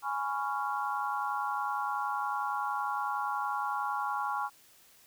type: chord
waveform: sine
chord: C# dominant seventh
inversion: second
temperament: just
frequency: 831.5 / 997.9 / 1108.7 / 1385.9 Hz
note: G#5 / B5 / C#6 / E#6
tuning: +2 / +18 / 0 / -14 cents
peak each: -34 / -38 / -35 / -37 dBFS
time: 0.02-4.5 s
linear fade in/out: 50 ms
effects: white hiss -60 dBFS RMS until 5.06 s